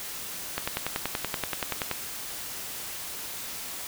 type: click train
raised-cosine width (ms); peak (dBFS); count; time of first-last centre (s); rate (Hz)
0.3; -11; 15; 0.58-1.913; 10.5
effects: white hiss -37 dBFS RMS until 3.87 s